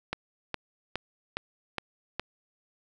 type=click train; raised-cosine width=0.3 ms; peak=-14 dBFS; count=6; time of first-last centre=0.13-2.196 s; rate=2.42 Hz; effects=none